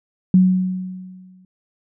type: tone with exponential decay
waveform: sine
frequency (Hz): 185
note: F#3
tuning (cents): 0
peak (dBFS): -7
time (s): 0.34-1.45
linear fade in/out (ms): 2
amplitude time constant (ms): 240
effects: none